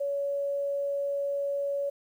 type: tone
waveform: sine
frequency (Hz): 563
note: C#5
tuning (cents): +27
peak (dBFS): -27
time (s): 0-1.9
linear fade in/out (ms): 10
effects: 10-bit